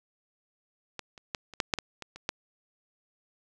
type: clicks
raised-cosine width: 0.2 ms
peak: -19 / -30 / -14 / -28 / -8 / -7 / -15 / -22 / -27 / -11 dBFS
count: 10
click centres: 0.993 / 1.178 / 1.348 / 1.537 / 1.602 / 1.738 / 1.787 / 2.023 / 2.16 / 2.291 s
effects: none